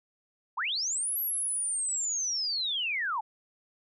sine linear two-way sweep, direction up then down, 800 to 11840 to 800 Hz, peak -28 dBFS, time 0.57-3.21 s, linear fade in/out 10 ms, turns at 1.19 s, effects none

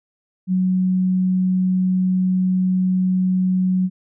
sine tone, 185 Hz, F#3, in tune, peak -15 dBFS, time 0.47-3.9 s, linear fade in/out 50 ms, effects none

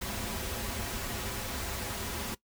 pink noise with comb filter, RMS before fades -36 dBFS, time 0.01-2.35 s, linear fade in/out 10 ms, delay 6.6 ms, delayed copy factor -0.55, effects noise-tail reverb RT60 0.1 s tail -19 dB re dry

